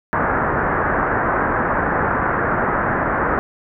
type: low-pass noise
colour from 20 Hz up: white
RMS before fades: -19 dBFS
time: 0.13-3.39 s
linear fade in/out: 0 ms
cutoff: 1700 Hz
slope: 48 dB/octave
effects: none